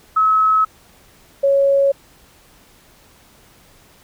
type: tone pair in turn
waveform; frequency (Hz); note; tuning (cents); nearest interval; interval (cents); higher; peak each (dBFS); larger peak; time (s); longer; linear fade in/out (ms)
sine; 1288 / 553.9; E6 / C#5; -41 / -1; octave + minor third; 1460; first; -11; neither; 0.16-0.65 / 1.43-1.92; neither; 10
effects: pink hiss -50 dBFS RMS until 4.03 s